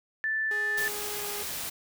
sine tone, 1760 Hz, A6, in tune, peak -26 dBFS, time 0.24-0.88 s, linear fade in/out 0 ms
sawtooth tone with pitch glide, 415.3 to 410.5 Hz, G#4 to G#4, 0 to -20 cents, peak -34 dBFS, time 0.51-1.43 s, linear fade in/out 2 ms, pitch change -20 cents, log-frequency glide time 1.1-1.31 s
white noise, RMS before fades -35 dBFS, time 0.77-1.7 s, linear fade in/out 10 ms
effects none

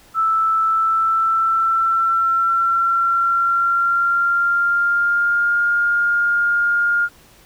sine tone with pitch glide, 1318.5 to 1413.1 Hz, E6 to F6, 0 to +20 cents, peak -14 dBFS, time 0.14-7.09 s, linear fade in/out 50 ms, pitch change +120 cents, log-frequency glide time 0.62-5.59 s, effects pink hiss -49 dBFS RMS until 7.45 s

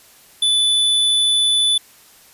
square tone, 3486 Hz, A7, 17 cents flat, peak -14 dBFS, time 0.42-1.78 s, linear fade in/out 5 ms, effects white hiss -48 dBFS RMS until 2.33 s + resampled to 32000 Hz

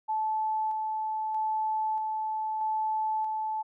sine tone with tremolo, 870 Hz, A5, 20 cents flat, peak -26 dBFS, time 0.08-3.63 s, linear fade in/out 20 ms, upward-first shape square, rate 0.79 Hz, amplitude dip 25%, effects none

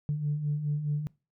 sine beating tone pair, 144 / 148.8 Hz, D3 / D3, -34 / +23 cents, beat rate 4.8 Hz, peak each -34 / -27 dBFS, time 0.09-1.07 s, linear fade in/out 0 ms, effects noise-tail reverb RT60 0.3 s tail -23 dB re dry + tanh soft clip ceiling -21 dBFS

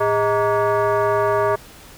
sine tone with frequency modulation, 111.2 Hz, A2, 19 cents sharp, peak -15 dBFS, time 0-1.56 s, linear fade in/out 10 ms, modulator 520 Hz, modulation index 2.1, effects pink hiss -43 dBFS RMS until 1.97 s

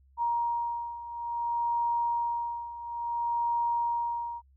sine beating tone pair, 942 / 942.58 Hz, A#5 / A#5, +18 / +19 cents, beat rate 0.58 Hz, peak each -33 / -29 dBFS, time 0.17-4.42 s, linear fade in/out 50 ms, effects added 67 Hz sine -58 dBFS peak until 4.56 s

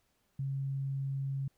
sine tone, 136.5 Hz, C#3, 26 cents flat, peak -32 dBFS, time 0.39-1.48 s, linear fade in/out 5 ms, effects pink hiss -75 dBFS RMS until 1.57 s

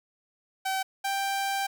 sawtooth tone pair in turn, 767 / 786.3 Hz, G5 / G5, -38 / +5 cents, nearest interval unison, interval 43 cents, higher second, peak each -23 dBFS, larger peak neither, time 0.65-0.83 / 1.04-1.67 s, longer second, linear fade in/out 10 ms, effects none

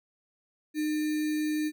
sine tone with sample-and-hold, 305.6 Hz, D#4, 31 cents flat, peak -26 dBFS, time 0.74-1.72 s, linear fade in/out 50 ms, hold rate 2100 Hz, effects none

